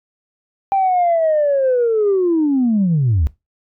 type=linear sweep; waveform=sine; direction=down; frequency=791 to 66.6 Hz; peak=-11 dBFS; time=0.72-3.27 s; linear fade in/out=0 ms; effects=noise-tail reverb RT60 0.2 s tail -19 dB re dry + tanh soft clip ceiling -9 dBFS